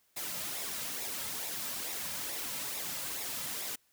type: noise with flanger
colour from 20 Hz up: white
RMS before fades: -38 dBFS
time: 0.16-3.76 s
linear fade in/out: 10 ms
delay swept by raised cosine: 0.65 to 2.75 ms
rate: 2.3 Hz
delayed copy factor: -0.55
effects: white hiss -71 dBFS RMS until 3.92 s